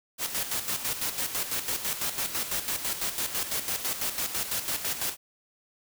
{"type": "noise with tremolo", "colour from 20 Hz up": "white", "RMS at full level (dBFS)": -29, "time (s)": [0.18, 5.17], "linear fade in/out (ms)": 50, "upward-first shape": "square", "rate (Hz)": 6, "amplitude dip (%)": 60, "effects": []}